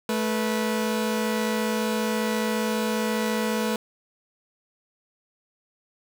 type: tone pair together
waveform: sawtooth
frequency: 217.7 / 490.1 Hz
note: A3 / B4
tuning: -18 / -13 cents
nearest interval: octave + major second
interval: 1405 cents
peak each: -21 / -24 dBFS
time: 0.09-3.76 s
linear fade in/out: 2 ms
effects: none